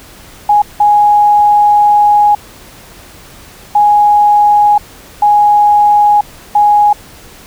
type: tone bursts at uneven times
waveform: sine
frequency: 830 Hz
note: G#5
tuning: 1 cent flat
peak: -4 dBFS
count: 5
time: 0.49-0.62 / 0.8-2.35 / 3.75-4.78 / 5.22-6.21 / 6.55-6.93 s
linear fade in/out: 5 ms
effects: pink hiss -36 dBFS RMS until 7.46 s